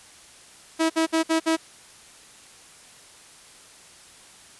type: tone bursts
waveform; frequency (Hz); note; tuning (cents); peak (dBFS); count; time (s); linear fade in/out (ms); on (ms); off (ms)
sawtooth; 323.5; E4; -32; -15; 5; 0.79-1.568; 20; 110; 57
effects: white hiss -49 dBFS RMS until 4.59 s + resampled to 24000 Hz